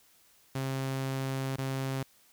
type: tone with dropouts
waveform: sawtooth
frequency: 133.8 Hz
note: C3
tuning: 39 cents sharp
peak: -27 dBFS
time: 0.55-2.03 s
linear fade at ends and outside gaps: 5 ms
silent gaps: 1.563-1.583 s
effects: white hiss -63 dBFS RMS until 2.32 s